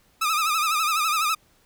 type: tone with vibrato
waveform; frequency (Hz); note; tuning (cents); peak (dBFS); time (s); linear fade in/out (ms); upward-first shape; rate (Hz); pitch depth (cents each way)
sawtooth; 1256; D#6; +16; -17; 0.21-1.35; 10; sine; 12; 89
effects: pink hiss -61 dBFS RMS until 1.65 s